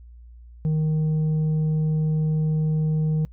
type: tone with tanh clipping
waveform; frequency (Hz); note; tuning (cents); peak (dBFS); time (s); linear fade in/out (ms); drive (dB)
sine; 155.56; D#3; 0; -20; 0.65-3.25; 0; 4
effects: noise-tail reverb RT60 0.1 s tail -24 dB re dry + added 59 Hz sine -42 dBFS peak until 3.32 s